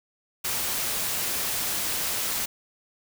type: noise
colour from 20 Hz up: white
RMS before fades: -28 dBFS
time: 0.44-2.46 s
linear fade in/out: 10 ms
effects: none